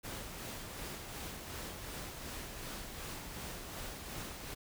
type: noise with tremolo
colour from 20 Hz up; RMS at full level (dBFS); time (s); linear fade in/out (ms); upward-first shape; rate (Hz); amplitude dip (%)
pink; -43; 0.03-4.55; 20; sine; 2.7; 35
effects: none